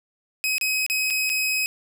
sawtooth tone with dropouts, 2536 Hz, D#7, 32 cents sharp, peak -18 dBFS, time 0.44-1.66 s, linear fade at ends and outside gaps 0 ms, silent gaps 0.582-0.612 / 0.864-0.899 / 1.102-1.106 / 1.294-1.299 s, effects none

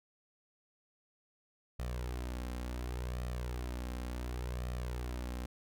sawtooth tone with flanger, 61.3 Hz, B1, 12 cents flat, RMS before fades -39 dBFS, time 1.79-5.46 s, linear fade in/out 5 ms, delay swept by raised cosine 1.6 to 3.8 ms, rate 0.69 Hz, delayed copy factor +0.55, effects none

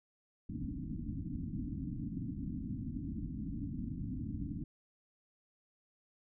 white low-pass noise, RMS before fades -40 dBFS, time 0.49-4.64 s, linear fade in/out 5 ms, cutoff 300 Hz, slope 96 dB/octave, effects none

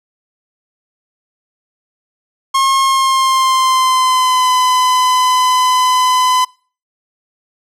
45% pulse tone with pitch glide, 1077 to 1010.7 Hz, C6 to B5, +50 to +40 cents, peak -10 dBFS, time 2.54-6.45 s, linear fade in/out 10 ms, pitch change -110 cents, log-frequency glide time 2.82-4.5 s, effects noise-tail reverb RT60 0.4 s tail -24 dB re dry + low-pass 11000 Hz 12 dB/octave

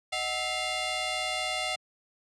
15% pulse ring-modulated tone, 684 Hz, F5, 36 cents flat, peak -19 dBFS, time 0.12-1.76 s, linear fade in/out 10 ms, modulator 1430 Hz, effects high-pass 200 Hz 12 dB/octave + resampled to 22050 Hz

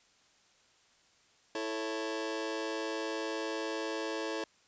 sawtooth chord, A major, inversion second, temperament just, 330 / 440 / 550 Hz, E4 / A4 / C#5, +2 / 0 / -14 cents, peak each -34 / -34 / -36 dBFS, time 1.55-4.44 s, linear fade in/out 2 ms, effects white hiss -66 dBFS RMS until 4.67 s + resampled to 16000 Hz

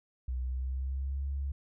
sine tone with pitch glide, 62.8 to 69.28 Hz, B1 to C#2, +30 to 0 cents, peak -31 dBFS, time 0.28-1.52 s, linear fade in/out 5 ms, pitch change +170 cents, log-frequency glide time 0.4-1.26 s, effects none

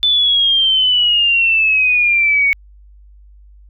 sine exponential sweep, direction down, 3520 to 2217 Hz, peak -10 dBFS, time 0.03-2.53 s, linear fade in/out 0 ms, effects added 50 Hz sine -40 dBFS peak until 3.69 s

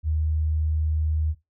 sine tone, 77.78 Hz, D#2, in tune, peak -21 dBFS, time 0.03-1.35 s, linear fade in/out 50 ms, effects noise-tail reverb RT60 0.2 s tail -17 dB re dry

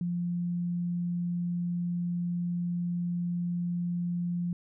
sine tone, 174.5 Hz, F3, 1 cent flat, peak -28 dBFS, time 0.01-4.53 s, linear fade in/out 2 ms, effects none

